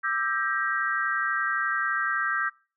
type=chord; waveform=sine; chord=E half-diminished seventh; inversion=third; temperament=just; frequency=1186.7 / 1318.5 / 1582.2 / 1898.7 Hz; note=D6 / E6 / G6 / Bb6; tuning=+18 / 0 / +16 / +31 cents; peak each=-32 / -30 / -27 / -32 dBFS; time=0.03-2.5 s; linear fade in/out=20 ms; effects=noise-tail reverb RT60 0.4 s tail -25 dB re dry